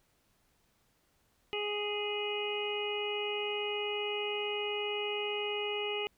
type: harmonic tone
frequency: 415.3 Hz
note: G#4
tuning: in tune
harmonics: 1 / 2 / 3 / 5 / 6 / 7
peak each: -35 / -42 / -47 / -44 / -40 / -38 dBFS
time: 1.53-6.07 s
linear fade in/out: 0 ms
effects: pink hiss -72 dBFS RMS until 6.17 s